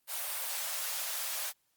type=high-pass noise; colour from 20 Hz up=white; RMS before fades=-36 dBFS; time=0.07-1.53 s; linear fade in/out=50 ms; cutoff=520 Hz; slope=96 dB/octave; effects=white hiss -75 dBFS RMS until 1.76 s + Opus 32 kbps